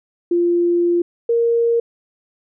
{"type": "tone pair in turn", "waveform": "sine", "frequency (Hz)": [346.6, 466.4], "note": ["F4", "A#4"], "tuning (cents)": [-13, 1], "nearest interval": "perfect fourth", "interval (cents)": 514, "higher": "second", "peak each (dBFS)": -13, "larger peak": "neither", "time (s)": [[0.31, 1.02], [1.29, 1.8]], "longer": "first", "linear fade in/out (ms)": 5, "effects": []}